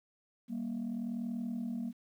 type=tone pair together; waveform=sine; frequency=196 / 236.7 Hz; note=G3 / A#3; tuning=0 / +27 cents; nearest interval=minor third; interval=327 cents; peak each=-38 / -34 dBFS; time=0.48-1.93 s; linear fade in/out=50 ms; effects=tanh soft clip ceiling -31 dBFS + 11-bit